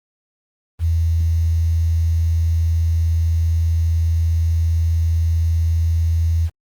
sine tone with quantisation, 82.41 Hz, E2, in tune, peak -14 dBFS, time 0.79-6.5 s, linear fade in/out 50 ms, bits 7, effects Opus 32 kbps

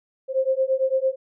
sine beating tone pair, 523.3 / 532.2 Hz, C5 / C5, 0 / +29 cents, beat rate 8.9 Hz, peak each -22 dBFS, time 0.28-1.16 s, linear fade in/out 50 ms, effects none

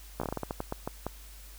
slowing click train, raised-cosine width 1 ms, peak -18 dBFS, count 13, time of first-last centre 0.2-1.066 s, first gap 15 ms, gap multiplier 1.26, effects added 50 Hz sine -47 dBFS peak until 1.58 s + white hiss -53 dBFS RMS until 1.58 s

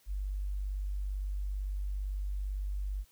sine tone, 48.89 Hz, G1, 4 cents flat, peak -32 dBFS, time 0.06-3.05 s, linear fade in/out 50 ms, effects white hiss -66 dBFS RMS until 3.11 s

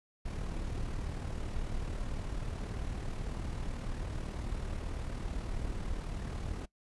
brown noise with amplitude modulation, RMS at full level -35 dBFS, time 0.25-6.66 s, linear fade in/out 10 ms, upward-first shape sine, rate 38.2 Hz, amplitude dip 45%, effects noise-tail reverb RT60 0.1 s tail -20 dB re dry + resampled to 24000 Hz

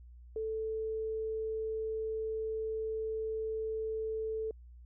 sine tone, 440 Hz, A4, in tune, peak -33 dBFS, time 0.36-4.51 s, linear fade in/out 2 ms, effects added 60 Hz sine -50 dBFS peak until 4.85 s

